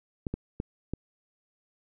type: clicks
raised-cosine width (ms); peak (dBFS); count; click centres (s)
3; -18; 4; 0.268 / 0.34 / 0.601 / 0.936
effects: none